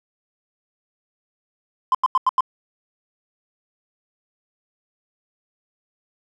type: tone bursts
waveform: triangle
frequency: 1032 Hz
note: C6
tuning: 24 cents flat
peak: -10 dBFS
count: 5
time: 1.92-2.407 s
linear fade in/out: 2 ms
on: 27 ms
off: 88 ms
effects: tanh soft clip ceiling -10 dBFS